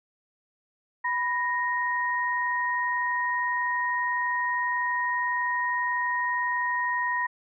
sine tone pair together, 987.8 / 1866.1 Hz, B5 / A#6, 0 / +1 cents, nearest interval major seventh, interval 1101 cents, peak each -27 dBFS, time 1.04-7.27 s, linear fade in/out 10 ms, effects none

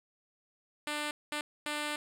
5% pulse tone bursts at uneven times, 297.4 Hz, D4, 22 cents sharp, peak -22 dBFS, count 3, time 0.87-1.11 / 1.32-1.41 / 1.66-1.96 s, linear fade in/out 2 ms, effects low-pass 12000 Hz 12 dB/octave

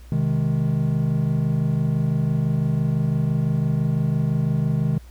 triangle chord, Ab major, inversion first, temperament just, 129.78 / 155.74 / 207.7 Hz, C3 / Eb3 / Ab3, -14 / +2 / 0 cents, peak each -21 / -19 / -25 dBFS, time 0.12-4.98 s, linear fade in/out 2 ms, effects added 60 Hz sine -40 dBFS peak until 5.1 s + pink hiss -54 dBFS RMS until 5.1 s

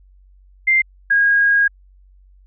sine tone pair in turn, 2093 / 1635.4 Hz, C7 / G#6, 0 / -27 cents, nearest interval major third, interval 427 cents, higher first, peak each -11 dBFS, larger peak neither, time 0.67-0.82 / 1.1-1.68 s, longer second, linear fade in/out 10 ms, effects added 47 Hz sine -46 dBFS peak until 2.46 s

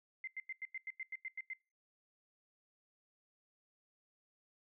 sine tone bursts, 2081 Hz, C7, 10 cents flat, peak -40 dBFS, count 11, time 0.24-1.534 s, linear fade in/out 2 ms, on 34 ms, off 92 ms, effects noise-tail reverb RT60 0.3 s tail -25 dB re dry

